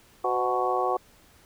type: harmonic tone with a mistuned harmonic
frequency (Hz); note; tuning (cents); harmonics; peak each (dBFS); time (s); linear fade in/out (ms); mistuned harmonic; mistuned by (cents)
123.47; B2; 0; 3 / 4 / 5 / 6 / 7 / 8 / 9; -30 / -30 / -36 / -27 / -34 / -38 / -29; 0.24-0.97; 5; 4; +46
effects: pink hiss -57 dBFS RMS until 1.45 s